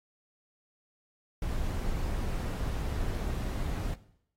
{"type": "noise", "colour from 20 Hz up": "brown", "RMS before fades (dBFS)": -32, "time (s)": [1.42, 3.94], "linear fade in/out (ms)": 2, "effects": ["noise-tail reverb RT60 0.7 s tail -17 dB re dry", "AAC 48 kbps"]}